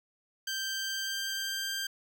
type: tone with pitch glide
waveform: 15% pulse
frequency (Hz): 1568 to 1582.6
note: G6 to G6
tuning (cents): 0 to +16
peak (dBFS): -26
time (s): 0.47-1.87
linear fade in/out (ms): 5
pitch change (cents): +16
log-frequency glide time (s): 0.66-1.75
effects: none